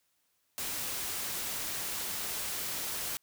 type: noise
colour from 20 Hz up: white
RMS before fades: -36 dBFS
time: 0.58-3.17 s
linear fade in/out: 0 ms
effects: white hiss -75 dBFS RMS until 3.22 s